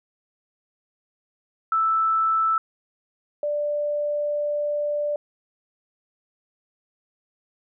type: tone pair in turn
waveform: sine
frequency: 1318.5 / 588.9 Hz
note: E6 / D5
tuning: 0 / +5 cents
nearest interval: octave + major second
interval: 1395 cents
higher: first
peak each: -18 / -22 dBFS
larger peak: first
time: 1.72-2.58 / 3.43-5.16 s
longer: second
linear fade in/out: 2 ms
effects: none